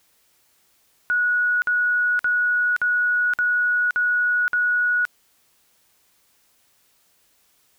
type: tone bursts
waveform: sine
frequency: 1461 Hz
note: F#6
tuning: 22 cents flat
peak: -17 dBFS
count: 7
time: 1.1-5.052 s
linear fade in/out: 0 ms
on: 520 ms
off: 52 ms
effects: white hiss -62 dBFS RMS until 7.78 s